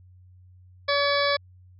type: harmonic tone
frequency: 569 Hz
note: C#5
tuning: 45 cents sharp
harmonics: 1 / 2 / 3 / 4 / 6 / 7 / 8 / 9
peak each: -24 / -27 / -29 / -30 / -32 / -32 / -33 / -34 dBFS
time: 0.88-1.37 s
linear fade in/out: 10 ms
effects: added 91 Hz sine -49 dBFS peak until 1.79 s